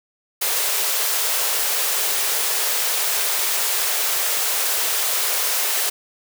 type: high-pass noise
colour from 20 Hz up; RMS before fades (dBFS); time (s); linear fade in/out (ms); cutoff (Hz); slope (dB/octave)
white; -21; 0.41-5.9; 10; 380; 96
effects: none